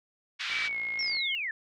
pink band-pass noise, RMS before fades -34 dBFS, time 0.39-0.69 s, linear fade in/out 20 ms, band 1600 to 4200 Hz, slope 24 dB/octave
click train, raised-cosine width 0.3 ms, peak -30 dBFS, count 39, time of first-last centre 0.5-1.168 s, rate 56.9 Hz
sine tone with pitch glide, 2300 to 2158 Hz, D7 to C#7, -37 to -47 cents, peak -30 dBFS, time 0.51-1.35 s, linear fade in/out 0 ms, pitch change -110 cents, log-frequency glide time 0.66-0.77 s
sine linear sweep, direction down, 5600 to 1700 Hz, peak -30 dBFS, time 0.99-1.51 s, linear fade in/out 2 ms
effects none

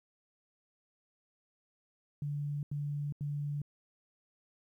sine tone bursts, 145.2 Hz, D3, 19 cents flat, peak -33 dBFS, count 3, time 2.22-3.618 s, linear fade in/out 2 ms, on 410 ms, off 84 ms, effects 12-bit

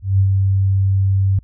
sine tone with ADSR envelope, 96.9 Hz, G2, 20 cents flat, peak -9 dBFS, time 0.02-1.39 s, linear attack 170 ms, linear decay 83 ms, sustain -3 dB, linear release 4 ms, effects added 60 Hz sine -43 dBFS peak until 1.43 s

